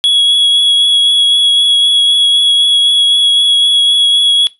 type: tone with vibrato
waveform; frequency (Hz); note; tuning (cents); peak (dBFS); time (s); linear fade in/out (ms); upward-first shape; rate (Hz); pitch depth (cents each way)
triangle; 3346; G#7; +12; -5; 0.04-4.47; 0; triangle; 3.9; 14
effects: noise-tail reverb RT60 0.2 s tail -19 dB re dry + resampled to 32000 Hz